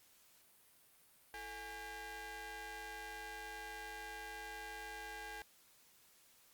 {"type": "ring-modulated tone", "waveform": "sawtooth", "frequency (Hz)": 390, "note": "G4", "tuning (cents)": -9, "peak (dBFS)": -39, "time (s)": [1.34, 5.42], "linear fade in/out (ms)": 0, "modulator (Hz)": 1220, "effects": ["white hiss -67 dBFS RMS until 6.53 s", "Opus 48 kbps"]}